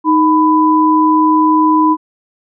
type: tone pair together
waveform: sine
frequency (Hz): 311.5 / 997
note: D#4 / B5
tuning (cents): +2 / +16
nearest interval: octave + minor sixth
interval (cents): 2014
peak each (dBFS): -10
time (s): 0.04-1.97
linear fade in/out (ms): 50
effects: none

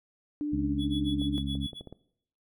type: tone with vibrato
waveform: sine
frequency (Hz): 293.7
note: D4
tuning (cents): 0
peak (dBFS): -28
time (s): 0.41-1.38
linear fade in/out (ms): 0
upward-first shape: sine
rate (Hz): 2.1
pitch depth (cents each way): 21
type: harmonic tone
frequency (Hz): 69.3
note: C#2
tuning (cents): 0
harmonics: 1 / 2 / 3 / 4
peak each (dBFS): -35 / -35 / -35 / -35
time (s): 0.52-1.67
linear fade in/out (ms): 10
type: tone with tremolo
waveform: triangle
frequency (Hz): 3390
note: G#7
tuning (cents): +35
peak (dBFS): -33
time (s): 0.78-1.82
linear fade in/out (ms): 50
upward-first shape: sine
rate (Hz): 7.1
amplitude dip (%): 100
type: clicks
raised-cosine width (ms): 2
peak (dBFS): -30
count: 6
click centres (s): 1.217 / 1.553 / 1.732 / 1.81 / 1.873 / 1.926
effects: noise-tail reverb RT60 0.7 s tail -19 dB re dry

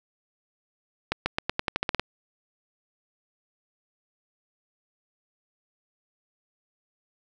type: accelerating click train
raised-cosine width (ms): 0.3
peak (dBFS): -8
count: 11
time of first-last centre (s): 1.12-1.996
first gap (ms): 140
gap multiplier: 0.89
effects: none

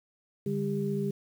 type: tone cluster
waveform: sine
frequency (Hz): 145.5 / 200.2 / 400.3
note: D3 / G3 / G4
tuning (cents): -16 / +37 / +36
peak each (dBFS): -33 / -31 / -32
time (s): 0.46-1.11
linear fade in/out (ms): 5
effects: 9-bit

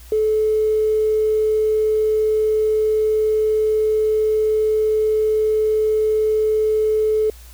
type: tone with tanh clipping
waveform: triangle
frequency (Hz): 432.3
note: A4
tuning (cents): -31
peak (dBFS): -14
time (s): 0.12-7.3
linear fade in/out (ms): 2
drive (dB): 2
effects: added 60 Hz sine -39 dBFS peak until 7.53 s + white hiss -47 dBFS RMS until 7.53 s

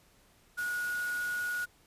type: tone in noise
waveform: sine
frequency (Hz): 1452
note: F#6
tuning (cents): -33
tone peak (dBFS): -31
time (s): 0.57-1.66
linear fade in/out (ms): 20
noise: white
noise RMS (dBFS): -45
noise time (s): 0.57-1.66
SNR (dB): +11
effects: pink hiss -64 dBFS RMS until 1.86 s + resampled to 32000 Hz

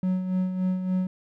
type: tone with tremolo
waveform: triangle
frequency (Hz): 185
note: F#3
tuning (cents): 0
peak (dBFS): -19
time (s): 0.03-1.07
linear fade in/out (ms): 2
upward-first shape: sine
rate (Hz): 3.5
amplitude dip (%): 55
effects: none

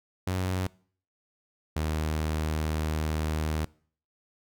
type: tone pair in turn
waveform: sawtooth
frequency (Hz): 92.5 / 77.78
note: F#2 / D#2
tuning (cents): 0 / 0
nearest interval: minor third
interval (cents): 300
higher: first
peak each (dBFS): -23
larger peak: neither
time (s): 0.27-0.67 / 1.76-3.65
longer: second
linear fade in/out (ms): 5
effects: noise-tail reverb RT60 0.5 s tail -23 dB re dry

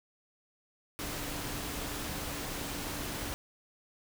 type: tone in noise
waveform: sine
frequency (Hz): 290.8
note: D4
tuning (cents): -17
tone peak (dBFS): -46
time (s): 0.99-3.34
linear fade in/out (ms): 0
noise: pink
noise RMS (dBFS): -38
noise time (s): 0.99-3.34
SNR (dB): -11
effects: none

